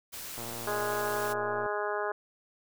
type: noise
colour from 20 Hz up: white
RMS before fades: -41 dBFS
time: 0.12-1.34 s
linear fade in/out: 20 ms
type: click train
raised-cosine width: 1 ms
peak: -28 dBFS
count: 151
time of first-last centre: 0.38-1.662 s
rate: 117 Hz
type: harmonic tone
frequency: 207.7 Hz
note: G#3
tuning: in tune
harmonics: 2 / 3 / 4 / 5 / 6 / 7 / 8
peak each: -34 / -36 / -37 / -38 / -39 / -39 / -40 dBFS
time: 0.67-2.12 s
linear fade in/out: 5 ms
effects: none